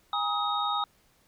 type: tone cluster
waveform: sine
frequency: 821 / 951 / 1261 / 3732 Hz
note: G#5 / A#5 / D#6 / A#7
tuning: -20 / +34 / +23 / +1 cents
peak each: -31 / -36 / -29 / -33 dBFS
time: 0.13-0.84 s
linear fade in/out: 2 ms
effects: pink hiss -65 dBFS RMS until 1.27 s